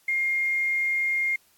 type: tone with quantisation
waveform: sine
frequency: 2125 Hz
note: C7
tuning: 26 cents sharp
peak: -22 dBFS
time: 0.08-1.36 s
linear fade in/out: 5 ms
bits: 8
effects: white hiss -62 dBFS RMS until 1.57 s + AAC 64 kbps